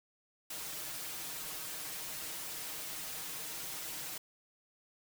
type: noise with comb filter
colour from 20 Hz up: white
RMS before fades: -42 dBFS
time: 0.5-4.18 s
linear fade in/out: 5 ms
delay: 6.4 ms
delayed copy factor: +1
effects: none